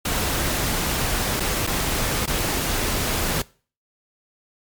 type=noise with dropouts; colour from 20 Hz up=pink; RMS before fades=-23 dBFS; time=0.05-3.42 s; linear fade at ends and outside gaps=5 ms; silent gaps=1.399-1.403 / 1.668-1.672 / 2.259-2.275 s; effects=noise-tail reverb RT60 0.4 s tail -22 dB re dry + MP3 96 kbps